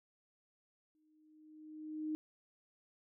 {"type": "tone with exponential growth", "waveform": "sine", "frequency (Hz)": 309, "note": "D#4", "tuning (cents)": -12, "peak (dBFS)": -34, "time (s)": [0.95, 2.15], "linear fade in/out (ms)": 0, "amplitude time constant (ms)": 260, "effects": []}